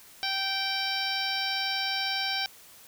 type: harmonic tone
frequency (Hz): 778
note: G5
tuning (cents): -13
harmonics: 1 / 2 / 3 / 4 / 5 / 6 / 7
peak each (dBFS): -35 / -35 / -35 / -35 / -35 / -35 / -35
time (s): 0.23-2.46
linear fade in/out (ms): 0
effects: white hiss -52 dBFS RMS until 2.87 s